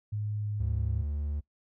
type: tone with pitch glide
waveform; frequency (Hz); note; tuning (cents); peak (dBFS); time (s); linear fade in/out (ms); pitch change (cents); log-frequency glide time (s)
sine; 105.1 to 104.37; G#2 to G#2; +21 to +9; -30; 0.12-1.03; 10; -12; 0.38-0.48
type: tone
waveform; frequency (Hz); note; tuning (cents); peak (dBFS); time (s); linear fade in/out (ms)
triangle; 73.4; D2; 0; -28; 0.59-1.41; 20
effects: noise-tail reverb RT60 0.1 s tail -21 dB re dry